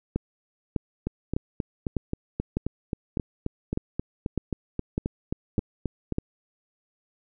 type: two click trains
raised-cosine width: 3 ms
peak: -14 / -12 dBFS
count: 20 / 11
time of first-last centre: 1.07-6.123 / 0.16-6.184 s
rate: 3.76 / 1.66 Hz
effects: none